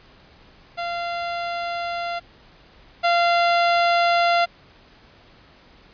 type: tone pair in turn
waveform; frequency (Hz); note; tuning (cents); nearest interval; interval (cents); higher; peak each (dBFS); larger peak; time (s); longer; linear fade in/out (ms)
sawtooth; 690 / 690; F5 / F5; -21 / -21; unison; 0; neither; -21 / -12; second; 0.77-2.2 / 3.03-4.46; neither; 20
effects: pink hiss -51 dBFS RMS until 5.93 s + resampled to 11025 Hz